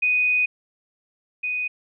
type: tone pair in turn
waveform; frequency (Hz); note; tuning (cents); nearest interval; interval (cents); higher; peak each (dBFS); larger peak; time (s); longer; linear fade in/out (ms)
sine; 2489 / 2489; D#7 / D#7; 0 / 0; unison; 0; neither; -17 / -23; first; 0.02-0.46 / 1.43-1.68; first; 10
effects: none